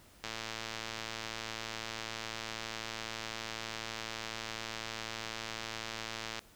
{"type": "click train", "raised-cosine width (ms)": 0.2, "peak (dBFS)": -21, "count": 690, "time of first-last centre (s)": [0.24, 6.392], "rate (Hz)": 112, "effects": ["pink hiss -60 dBFS RMS until 6.55 s"]}